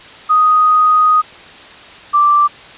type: tone pair in turn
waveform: sine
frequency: 1246 / 1174.1 Hz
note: D#6 / D6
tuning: +2 / -1 cents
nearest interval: minor second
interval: 103 cents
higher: first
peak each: -7 dBFS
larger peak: neither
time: 0.29-1.22 / 2.13-2.48 s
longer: first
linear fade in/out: 20 ms
effects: white hiss -36 dBFS RMS until 2.77 s + resampled to 8000 Hz